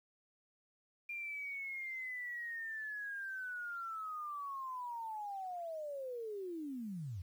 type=linear sweep; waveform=sine; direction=down; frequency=2399 to 80.1 Hz; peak=-40 dBFS; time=1.09-7.22 s; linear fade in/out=5 ms; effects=11-bit